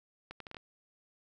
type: accelerating click train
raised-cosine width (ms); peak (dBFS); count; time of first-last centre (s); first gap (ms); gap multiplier
0.3; -28; 6; 0.31-0.568; 93; 0.7
effects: none